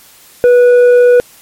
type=tone with tanh clipping; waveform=sine; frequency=489.4 Hz; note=B4; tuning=16 cents flat; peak=-4 dBFS; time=0.44-1.2 s; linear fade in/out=0 ms; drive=5 dB; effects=white hiss -41 dBFS RMS until 1.41 s + MP3 64 kbps